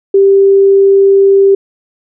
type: tone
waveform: sine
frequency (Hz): 392.9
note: G4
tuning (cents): +4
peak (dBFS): -3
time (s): 0.14-1.55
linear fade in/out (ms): 5
effects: none